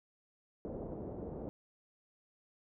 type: low-pass noise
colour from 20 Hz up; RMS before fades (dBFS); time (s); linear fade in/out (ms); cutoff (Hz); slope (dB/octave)
white; -43; 0.65-1.49; 0; 550; 24
effects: none